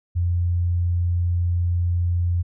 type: tone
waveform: sine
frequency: 87.31 Hz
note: F2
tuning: in tune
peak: -18 dBFS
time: 0.15-2.43 s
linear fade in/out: 20 ms
effects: none